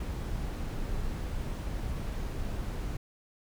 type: noise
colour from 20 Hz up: brown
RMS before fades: -34 dBFS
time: 0-2.97 s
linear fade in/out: 5 ms
effects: none